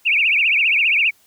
sine tone with vibrato, 2497 Hz, D#7, 6 cents sharp, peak -13 dBFS, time 0.05-1.11 s, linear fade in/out 20 ms, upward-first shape triangle, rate 15 Hz, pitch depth 230 cents each way, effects white hiss -56 dBFS RMS until 1.26 s

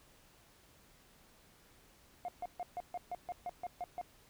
sine tone bursts, 712 Hz, F5, 33 cents sharp, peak -35 dBFS, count 11, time 2.25-4.013 s, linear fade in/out 0 ms, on 33 ms, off 140 ms, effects tanh soft clip ceiling -35 dBFS + pink hiss -64 dBFS RMS until 4.29 s

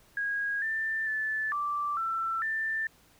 sine tone with pitch steps, 1642 / 1780 / 1746 / 1170 / 1338 / 1778 Hz, G#6 / A6 / A6 / D6 / E6 / A6, -20 / +20 / -14 / -7 / +25 / +18 cents, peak -28 dBFS, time 0.17-2.87 s, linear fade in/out 2 ms, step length 450 ms, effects pink hiss -61 dBFS RMS until 3.19 s

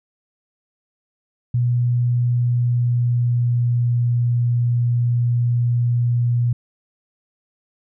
sine tone with pitch glide, 121.6 to 120.27 Hz, B2 to B2, -26 to -45 cents, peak -15 dBFS, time 1.54-6.53 s, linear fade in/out 5 ms, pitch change -19 cents, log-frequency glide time 2.27-4.04 s, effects none

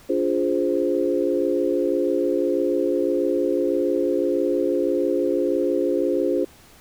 sine chord, D half-diminished seventh, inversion none, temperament equal with one note detuned, 287.5 / 349.2 / 415.3 / 523.3 Hz, D4 / F4 / Ab4 / C5, -37 / 0 / 0 / 0 cents, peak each -25 / -23 / -25 / -24 dBFS, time 0.09-6.45 s, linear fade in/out 10 ms, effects pink hiss -50 dBFS RMS until 6.8 s

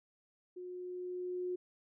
sine tone with level ramp, 361.3 Hz, F#4, 41 cents flat, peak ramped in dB -43 to -34 dBFS, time 0.56-1.56 s, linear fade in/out 10 ms, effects none

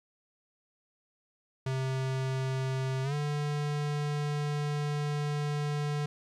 square tone with pitch glide, 131.9 to 147.2 Hz, C3 to D3, +14 to +4 cents, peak -30 dBFS, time 1.66-6.06 s, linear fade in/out 5 ms, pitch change +190 cents, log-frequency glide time 3.03-3.14 s, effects low-pass 7000 Hz 12 dB/octave + 12-bit

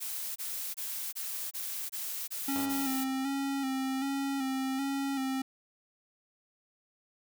blue noise bursts, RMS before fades -37 dBFS, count 8, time 0-3.048 s, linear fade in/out 20 ms, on 360 ms, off 24 ms
square tone with vibrato, 270 Hz, C#4, 45 cents flat, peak -31 dBFS, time 2.48-5.42 s, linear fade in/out 5 ms, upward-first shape square, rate 1.3 Hz, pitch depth 33 cents each way
5% pulse tone with exponential decay, 100 Hz, G2, 35 cents sharp, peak -28 dBFS, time 2.56-3.58 s, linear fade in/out 0 ms, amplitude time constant 220 ms
effects none

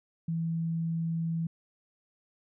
sine tone, 164.81 Hz, E3, in tune, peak -28 dBFS, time 0.28-1.47 s, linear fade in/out 5 ms, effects none

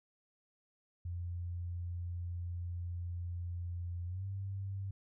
sine tone with pitch glide, 87.31 to 97.44 Hz, F2 to G2, 0 to -10 cents, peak -37 dBFS, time 1.05-4.91 s, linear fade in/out 5 ms, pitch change +190 cents, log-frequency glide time 4.06-4.25 s, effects none

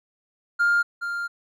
triangle tone pair in turn, 1405 / 1398.5 Hz, F6 / F6, +10 / +2 cents, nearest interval unison, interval 8 cents, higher first, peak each -14 / -24 dBFS, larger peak first, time 0.59-0.83 / 1.01-1.28 s, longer second, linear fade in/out 20 ms, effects tanh soft clip ceiling -13 dBFS

